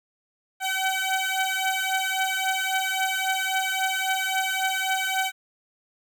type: beating tone pair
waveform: 15% pulse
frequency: 760 / 763.7 Hz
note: F#5 / G5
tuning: +46 / -45 cents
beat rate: 3.7 Hz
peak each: -20 dBFS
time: 0.6-5.32 s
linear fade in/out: 50 ms
effects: none